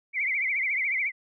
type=tone with vibrato; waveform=sine; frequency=2175 Hz; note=C#7; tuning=33 cents flat; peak=-24 dBFS; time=0.13-1.12 s; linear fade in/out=50 ms; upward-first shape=triangle; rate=14 Hz; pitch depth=160 cents each way; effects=none